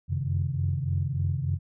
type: tone cluster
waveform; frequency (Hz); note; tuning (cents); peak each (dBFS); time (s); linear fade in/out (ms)
sine; 89.7 / 93.1 / 134.2 / 155.5; F2 / F#2 / C3 / D#3; +47 / +11 / +44 / -1; -30 / -29 / -28 / -34; 0.08-1.59; 50
effects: tanh soft clip ceiling -15 dBFS